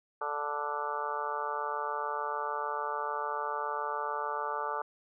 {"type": "harmonic tone", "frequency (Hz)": 146.83, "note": "D3", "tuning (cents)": 0, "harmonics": [3, 4, 5, 6, 7, 8, 9, 10], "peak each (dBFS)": [-41, -41, -45, -36, -46, -36, -42, -43], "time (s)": [0.21, 4.82], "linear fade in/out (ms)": 5, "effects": []}